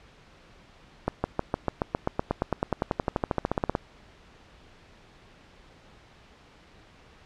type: accelerating click train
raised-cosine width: 1 ms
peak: -10 dBFS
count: 28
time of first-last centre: 1.08-3.751 s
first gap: 160 ms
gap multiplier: 0.96
effects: pink hiss -54 dBFS RMS until 7.25 s + low-pass 4000 Hz 12 dB/octave